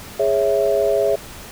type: chord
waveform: sine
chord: C# minor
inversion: second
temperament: equal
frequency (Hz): 415.3 / 554.4 / 659.3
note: G#4 / C#5 / E5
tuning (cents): 0 / 0 / 0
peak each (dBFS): -19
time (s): 0.19-1.16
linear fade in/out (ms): 10
effects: pink hiss -37 dBFS RMS until 1.51 s